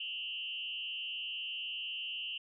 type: tone with frequency modulation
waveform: sine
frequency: 2906 Hz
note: F#7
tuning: 32 cents flat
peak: -37 dBFS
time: 0-2.38 s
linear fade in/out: 5 ms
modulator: 140 Hz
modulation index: 1.4
effects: none